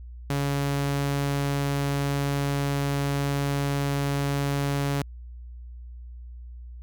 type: tone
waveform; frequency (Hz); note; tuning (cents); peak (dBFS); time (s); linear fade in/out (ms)
sawtooth; 140.9; C#3; +29; -20; 0.3-5.02; 2
effects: added 60 Hz sine -38 dBFS peak until 6.82 s